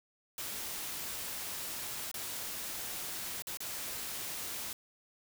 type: noise with dropouts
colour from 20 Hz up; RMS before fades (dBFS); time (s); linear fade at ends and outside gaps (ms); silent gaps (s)
white; -40; 0.38-4.73; 2; 2.115-2.141 / 3.422-3.47 / 3.572-3.604
effects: none